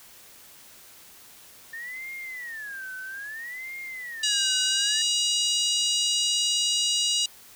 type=tone with vibrato; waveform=sine; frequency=1798 Hz; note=A6; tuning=37 cents sharp; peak=-34 dBFS; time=1.73-5.02 s; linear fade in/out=5 ms; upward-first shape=sine; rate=0.61 Hz; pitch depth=290 cents each way
type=harmonic tone; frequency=959 Hz; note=A#5; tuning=49 cents sharp; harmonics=3 / 4 / 5 / 6 / 7 / 8 / 9; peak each=-26 / -28 / -30 / -32 / -33 / -34 / -35 dBFS; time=4.23-7.26 s; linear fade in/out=5 ms
effects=white hiss -50 dBFS RMS until 7.55 s